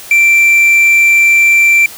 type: tone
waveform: triangle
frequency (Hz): 2349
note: D7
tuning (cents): 0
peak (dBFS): -3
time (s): 0.11-1.86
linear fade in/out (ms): 2
effects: white hiss -31 dBFS RMS until 1.97 s